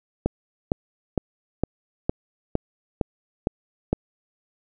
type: click train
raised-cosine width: 2 ms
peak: -7 dBFS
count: 9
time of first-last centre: 0.26-3.93 s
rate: 2.18 Hz
effects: none